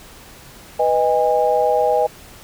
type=chord; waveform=sine; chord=G# minor; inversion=first; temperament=equal with one note detuned; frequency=493.9 / 622.3 / 814.9 Hz; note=B4 / D#5 / G#5; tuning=0 / 0 / -33 cents; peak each=-18 dBFS; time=0.79-2.07 s; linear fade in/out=10 ms; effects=pink hiss -42 dBFS RMS until 2.43 s